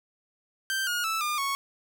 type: tone with pitch steps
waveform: sawtooth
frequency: 1564 / 1434.2 / 1315.2 / 1206 / 1105.9 Hz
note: G6 / F6 / E6 / D6 / C#6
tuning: -4 / +46 / -4 / +46 / -4 cents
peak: -23 dBFS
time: 0.7-1.55 s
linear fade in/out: 0 ms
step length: 170 ms
effects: none